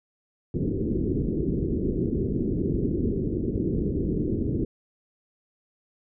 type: low-pass noise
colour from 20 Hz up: white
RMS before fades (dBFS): -26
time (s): 0.54-4.65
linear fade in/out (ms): 5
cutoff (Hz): 400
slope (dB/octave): 48
effects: none